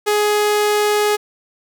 sawtooth tone, 418.1 Hz, G#4, 12 cents sharp, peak -10 dBFS, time 0.06-1.17 s, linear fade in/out 20 ms, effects none

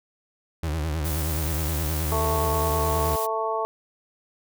35% pulse tone with vibrato, 77.9 Hz, D#2, 3 cents sharp, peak -23 dBFS, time 0.63-3.16 s, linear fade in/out 5 ms, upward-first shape sine, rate 9.5 Hz, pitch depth 110 cents each way
blue noise, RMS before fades -33 dBFS, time 1.04-3.27 s, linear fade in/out 20 ms
harmonic tone, 221.6 Hz, A3, 13 cents sharp, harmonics 2 / 3 / 4 / 5, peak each -29 / -29 / -29 / -29 dBFS, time 2.12-3.65 s, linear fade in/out 0 ms
effects none

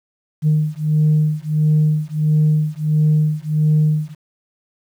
sine beating tone pair, 152.5 / 154 Hz, D#3 / D#3, -34 / -17 cents, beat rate 1.5 Hz, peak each -15 dBFS, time 0.42-4.15 s, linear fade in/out 50 ms, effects tanh soft clip ceiling -8 dBFS + 8-bit

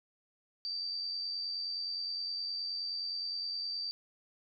sine tone with amplitude modulation, 4653 Hz, D8, 17 cents flat, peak -33 dBFS, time 0.65-3.91 s, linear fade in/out 0 ms, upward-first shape sine, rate 89.6 Hz, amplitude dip 35%, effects none

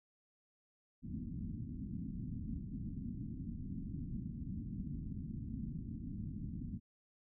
white low-pass noise, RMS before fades -43 dBFS, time 1.02-6.8 s, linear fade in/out 50 ms, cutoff 260 Hz, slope 48 dB/octave, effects none

